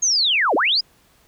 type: linear two-way sweep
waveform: sine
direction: down then up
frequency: 6610 to 254.2 to 5160 Hz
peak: -15 dBFS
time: 0.02-0.81 s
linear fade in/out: 10 ms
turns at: 0.55 s
effects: pink hiss -57 dBFS RMS until 1.27 s